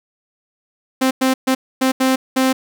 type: tone bursts at uneven times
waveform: sawtooth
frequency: 261.6 Hz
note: C4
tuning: in tune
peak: -9 dBFS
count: 6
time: 1.01-1.11 / 1.21-1.34 / 1.47-1.55 / 1.81-1.92 / 2-2.16 / 2.36-2.53 s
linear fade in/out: 10 ms
effects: none